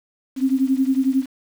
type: beating tone pair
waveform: sine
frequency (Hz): 261.6 / 272.6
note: C4 / C#4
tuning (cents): 0 / -29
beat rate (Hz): 11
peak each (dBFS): -18 / -20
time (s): 0.36-1.26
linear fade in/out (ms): 50
effects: 7-bit